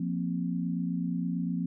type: chord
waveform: sine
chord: F suspended fourth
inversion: none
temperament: equal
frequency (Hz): 174.61 / 233.1 / 261.6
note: F3 / Bb3 / C4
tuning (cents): 0 / 0 / 0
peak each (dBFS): -30 / -35 / -34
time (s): 0-1.66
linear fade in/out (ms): 5
effects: none